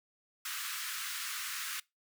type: high-pass noise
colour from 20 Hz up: pink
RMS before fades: -39 dBFS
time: 0.45-1.8 s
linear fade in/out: 5 ms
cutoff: 1200 Hz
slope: 48 dB/octave
effects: noise-tail reverb RT60 0.2 s tail -22 dB re dry